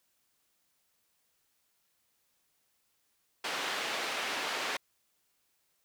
white band-pass noise, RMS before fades -35 dBFS, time 3.44-4.77 s, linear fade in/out 5 ms, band 350 to 3000 Hz, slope 12 dB/octave, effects white hiss -75 dBFS RMS until 5.84 s

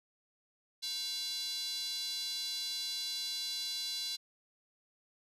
square tone with high-pass filter, 311.1 Hz, D#4, in tune, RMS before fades -38 dBFS, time 0.82-4.17 s, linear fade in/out 20 ms, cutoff 4100 Hz, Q 5.4, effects resampled to 32000 Hz

